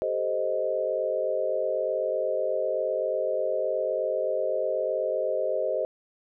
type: chord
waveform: sine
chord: A half-diminished seventh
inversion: third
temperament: equal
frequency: 392 / 440 / 523.3 / 622.3 Hz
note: G4 / A4 / C5 / Eb5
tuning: 0 / 0 / 0 / 0 cents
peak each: -33 / -34 / -28 / -28 dBFS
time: 0.02-5.85 s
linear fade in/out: 0 ms
effects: none